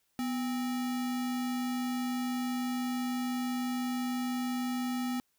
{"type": "tone with sample-and-hold", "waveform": "sine", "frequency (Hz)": 248, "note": "B3", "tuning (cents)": 7, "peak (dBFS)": -30, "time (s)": [0.19, 5.2], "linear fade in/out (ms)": 0, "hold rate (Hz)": 1050, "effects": ["white hiss -75 dBFS RMS until 5.38 s"]}